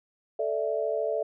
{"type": "chord", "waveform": "sine", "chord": "A suspended fourth", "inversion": "none", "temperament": "just", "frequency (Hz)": [440, 586.7, 660], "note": ["A4", "D5", "E5"], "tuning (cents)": [0, -2, 2], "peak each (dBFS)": -30, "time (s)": [0.39, 1.23], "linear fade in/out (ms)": 5, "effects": []}